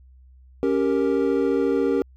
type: chord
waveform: triangle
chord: G diminished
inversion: second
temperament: equal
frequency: 277.2 / 392 / 466.2 Hz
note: Db4 / G4 / Bb4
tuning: 0 / 0 / 0 cents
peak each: -21 dBFS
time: 0.63-2.02 s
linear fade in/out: 0 ms
effects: added 64 Hz sine -47 dBFS peak until 2.16 s